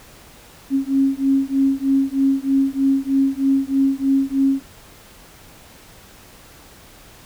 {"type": "beating tone pair", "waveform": "sine", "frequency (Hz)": [270, 273.2], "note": ["C#4", "C#4"], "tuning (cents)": [-45, -25], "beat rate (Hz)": 3.2, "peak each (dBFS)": -18, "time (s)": [0.7, 4.63], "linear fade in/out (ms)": 50, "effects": ["pink hiss -45 dBFS RMS until 7.25 s"]}